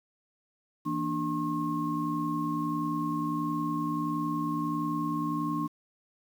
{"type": "tone cluster", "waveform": "sine", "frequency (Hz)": [164.8, 235.3, 296.8, 1077], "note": ["E3", "A#3", "D4", "C6"], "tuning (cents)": [0, 16, 18, 50], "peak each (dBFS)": [-35, -36, -31, -33], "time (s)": [0.85, 5.68], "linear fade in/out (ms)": 20, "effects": ["9-bit"]}